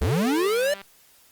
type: tone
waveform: sine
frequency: 440 Hz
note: A4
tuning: in tune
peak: -29 dBFS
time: 0.01-0.48 s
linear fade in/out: 10 ms
type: linear sweep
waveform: square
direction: up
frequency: 54.2 to 601 Hz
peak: -21 dBFS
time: 0.01-0.74 s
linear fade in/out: 5 ms
type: click train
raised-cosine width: 0.3 ms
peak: -25 dBFS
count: 140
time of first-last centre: 0.11-0.816 s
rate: 197 Hz
effects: white hiss -56 dBFS RMS until 1.31 s + Opus 32 kbps